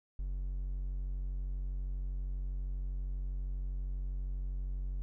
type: tone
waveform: triangle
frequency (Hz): 46.25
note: F#1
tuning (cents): 0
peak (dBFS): -32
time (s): 0.19-5.02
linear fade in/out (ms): 0
effects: none